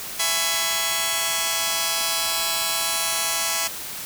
5% pulse chord, C# minor seventh, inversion first, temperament just, 665.2 / 831.5 / 997.9 / 1108.7 Hz, E5 / G#5 / B5 / C#6, +16 / +2 / +18 / 0 cents, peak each -16 dBFS, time 0.19-3.68 s, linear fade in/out 10 ms, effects white hiss -33 dBFS RMS until 4.05 s

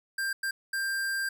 square tone bursts at uneven times, 1587 Hz, G6, 21 cents sharp, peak -29 dBFS, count 3, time 0.18-0.33 / 0.43-0.51 / 0.73-1.29 s, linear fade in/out 5 ms, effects none

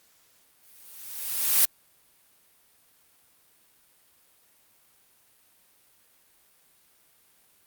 blue noise with exponential growth, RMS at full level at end -17 dBFS, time 0.63-1.65 s, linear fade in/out 0 ms, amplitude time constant 220 ms, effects white hiss -62 dBFS RMS until 7.66 s + Opus 48 kbps

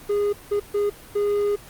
triangle tone bursts at uneven times, 410.3 Hz, G#4, 21 cents flat, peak -17 dBFS, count 4, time 0.09-0.33 / 0.51-0.6 / 0.74-0.9 / 1.15-1.56 s, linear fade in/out 10 ms, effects pink hiss -44 dBFS RMS until 1.69 s + Opus 32 kbps

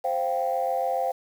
sine chord, C suspended fourth, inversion none, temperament just, 523.3 / 697.7 / 784.9 Hz, C5 / F5 / G5, 0 / -2 / +2 cents, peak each -27 dBFS, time 0.04-1.12 s, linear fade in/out 10 ms, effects tanh soft clip ceiling -15 dBFS + 8-bit

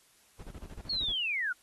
brown noise with tremolo, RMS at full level -43 dBFS, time 0.39-1.14 s, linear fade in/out 5 ms, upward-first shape square, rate 13 Hz, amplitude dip 80%
sine linear sweep, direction down, 4408 to 1381 Hz, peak -29 dBFS, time 0.89-1.53 s, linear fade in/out 10 ms
effects white hiss -64 dBFS RMS until 1.62 s + AAC 32 kbps

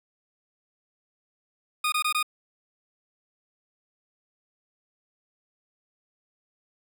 20% pulse tone bursts, 1232 Hz, D#6, 17 cents flat, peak -18 dBFS, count 4, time 1.84-2.228 s, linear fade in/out 5 ms, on 82 ms, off 20 ms, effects none

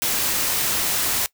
white noise, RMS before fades -22 dBFS, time 0.02-1.26 s, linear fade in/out 0 ms, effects noise-tail reverb RT60 0.1 s tail -20 dB re dry

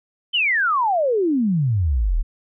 sine exponential sweep, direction down, 3138 to 33.95 Hz, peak -16 dBFS, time 0.33-2.23 s, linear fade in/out 20 ms, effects none

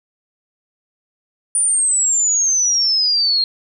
sine exponential sweep, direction down, 9480 to 4200 Hz, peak -13 dBFS, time 1.55-3.44 s, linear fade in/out 2 ms, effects none

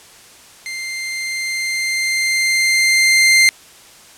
sawtooth tone with level ramp, 2093 Hz, C7, in tune, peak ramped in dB -21 to -4 dBFS, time 0.66-3.49 s, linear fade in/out 0 ms, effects white hiss -43 dBFS RMS until 4.17 s + low-pass 10000 Hz 12 dB/octave

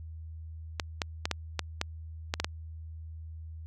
clicks, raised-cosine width 0.2 ms, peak -11 dBFS, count 9, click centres 0.798 / 1.018 / 1.255 / 1.313 / 1.593 / 1.814 / 2.339 / 2.4 / 2.445 s, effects added 80 Hz sine -40 dBFS peak until 3.66 s

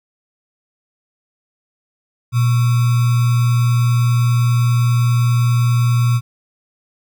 sine tone with sample-and-hold, 120 Hz, B2, 49 cents flat, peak -11 dBFS, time 2.32-6.21 s, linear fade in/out 50 ms, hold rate 1225 Hz, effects none

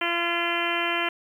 harmonic tone, 342.5 Hz, F4, 34 cents flat, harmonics 1 / 2 / 3 / 4 / 5 / 6 / 7 / 8 / 9, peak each -32 / -32 / -32 / -32 / -32 / -32 / -32 / -32 / -32 dBFS, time 0.01-1.09 s, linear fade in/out 5 ms, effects 9-bit

